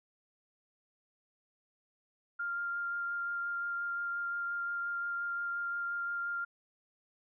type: tone with vibrato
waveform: sine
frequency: 1396.9 Hz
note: F6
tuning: in tune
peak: -33 dBFS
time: 2.39-6.45 s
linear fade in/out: 10 ms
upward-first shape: sine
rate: 5.7 Hz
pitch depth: 10 cents each way
effects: none